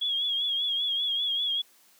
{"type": "tone with vibrato", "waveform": "sine", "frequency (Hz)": 3322, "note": "G#7", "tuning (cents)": 0, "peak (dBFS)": -25, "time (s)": [0.01, 1.62], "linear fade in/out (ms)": 10, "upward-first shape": "triangle", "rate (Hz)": 5.1, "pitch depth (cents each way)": 69, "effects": ["white hiss -60 dBFS RMS until 1.99 s", "high-pass 200 Hz 12 dB/octave"]}